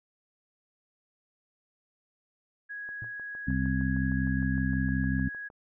sine tone, 1661.2 Hz, G#6, in tune, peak -36 dBFS, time 2.69-5.49 s, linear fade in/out 20 ms
click train, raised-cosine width 1 ms, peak -37 dBFS, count 18, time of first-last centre 2.89-5.501 s, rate 6.51 Hz
triangle tone with exponential decay, 115.4 Hz, A#2, 17 cents flat, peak -33 dBFS, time 3.02-3.15 s, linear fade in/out 0 ms, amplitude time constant 27 ms
harmonic tone, 65.41 Hz, C2, in tune, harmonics 1 / 2 / 3 / 4, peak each -31 / -31 / -31 / -31 dBFS, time 3.47-5.29 s, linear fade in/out 10 ms
effects none

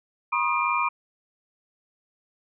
sine tone cluster, 965 / 1068 / 1234 / 2389 Hz, B5 / C6 / D#6 / D7, -40 / +35 / -15 / +29 cents, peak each -27 dBFS, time 0.32-0.89 s, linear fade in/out 10 ms, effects none

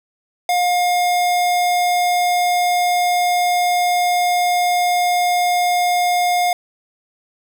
square tone, 712 Hz, F5, 33 cents sharp, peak -15 dBFS, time 0.49-6.53 s, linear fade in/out 2 ms, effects none

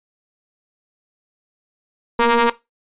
sawtooth ring-modulated tone, 233.1 Hz, A#3, in tune, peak -6 dBFS, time 2.19-2.5 s, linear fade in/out 5 ms, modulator 705 Hz, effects noise-tail reverb RT60 0.2 s tail -17 dB re dry + resampled to 8000 Hz

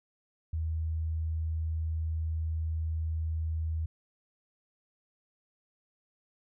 sine tone, 80 Hz, D#2, 49 cents sharp, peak -29 dBFS, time 0.53-3.86 s, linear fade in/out 5 ms, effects none

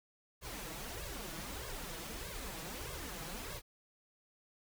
pink noise with flanger, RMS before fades -44 dBFS, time 0.41-3.62 s, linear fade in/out 50 ms, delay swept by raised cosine 1.8 to 6.2 ms, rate 1.6 Hz, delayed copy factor +1, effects none

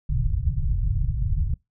pink low-pass noise, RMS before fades -23 dBFS, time 0.09-1.54 s, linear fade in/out 5 ms, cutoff 150 Hz, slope 96 dB/octave, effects noise-tail reverb RT60 0.2 s tail -24 dB re dry

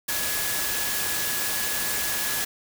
sine tone in noise, 1689 Hz, G#6, 29 cents sharp, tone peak -34 dBFS, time 0.08-2.45 s, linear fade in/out 10 ms, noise white, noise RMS -27 dBFS, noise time 0.08-2.45 s, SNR -10 dB, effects none

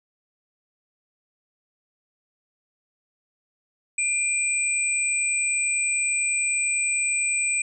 sine tone pair together, 2400 / 8031 Hz, D7 / B8, +37 / +28 cents, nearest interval octave + major sixth, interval 2091 cents, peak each -24 dBFS, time 3.98-7.62 s, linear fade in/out 5 ms, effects none

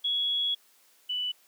sine tone pair in turn, 3351 / 2975 Hz, G#7 / F#7, +15 / +9 cents, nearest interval major second, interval 206 cents, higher first, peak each -25 / -28 dBFS, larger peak first, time 0.04-0.55 / 1.09-1.32 s, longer first, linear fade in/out 10 ms, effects white hiss -62 dBFS RMS until 1.47 s + high-pass 300 Hz 12 dB/octave

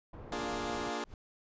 pink low-pass noise, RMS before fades -47 dBFS, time 0.13-0.9 s, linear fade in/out 5 ms, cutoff 910 Hz, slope 12 dB/octave
15% pulse chord, Bb dominant seventh, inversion none, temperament equal with one note detuned, 233.1 / 293.7 / 352.1 / 415.3 Hz, Bb3 / D4 / F4 / Ab4, 0 / 0 / +14 / 0 cents, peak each -34 dBFS, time 0.32-1.04 s, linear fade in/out 2 ms
brown noise with exponential growth, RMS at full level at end -43 dBFS, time 0.96-1.14 s, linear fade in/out 2 ms, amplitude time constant 37 ms
effects resampled to 16000 Hz

